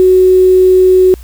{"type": "tone with quantisation", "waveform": "sine", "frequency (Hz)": 371, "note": "F#4", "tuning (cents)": 5, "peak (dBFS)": -3, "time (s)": [0, 1.14], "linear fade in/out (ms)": 0, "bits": 5, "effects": ["added 60 Hz sine -28 dBFS peak until 1.23 s", "white hiss -43 dBFS RMS until 1.23 s"]}